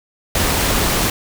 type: noise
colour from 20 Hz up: pink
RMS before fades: -17 dBFS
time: 0.35-1.1 s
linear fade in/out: 2 ms
effects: none